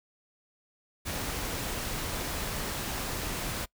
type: noise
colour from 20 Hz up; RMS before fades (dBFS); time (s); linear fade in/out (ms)
pink; -34; 1.05-3.66; 20
effects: noise-tail reverb RT60 0.1 s tail -23 dB re dry